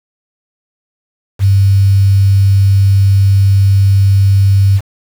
sine tone with quantisation, 98 Hz, G2, in tune, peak -5 dBFS, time 1.39-4.81 s, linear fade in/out 50 ms, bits 5, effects none

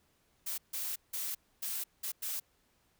blue noise bursts at uneven times, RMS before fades -37 dBFS, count 6, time 0.46-0.58 / 0.73-0.96 / 1.13-1.35 / 1.62-1.84 / 2.03-2.12 / 2.22-2.4 s, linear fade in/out 10 ms, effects pink hiss -72 dBFS RMS until 2.99 s

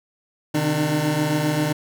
25% pulse tone cluster, 131.3 / 153.4 / 299.2 Hz, C3 / D#3 / D4, +6 / -24 / +32 cents, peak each -26 / -18 / -20 dBFS, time 0.54-1.73 s, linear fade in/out 10 ms, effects none

